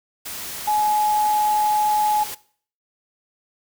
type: tone in noise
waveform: sine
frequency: 845 Hz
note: G#5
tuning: 30 cents sharp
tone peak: -17 dBFS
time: 0.67-2.24 s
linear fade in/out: 10 ms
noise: white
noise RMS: -32 dBFS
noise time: 0.25-2.35 s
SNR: +12 dB
effects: noise-tail reverb RT60 0.5 s tail -19 dB re dry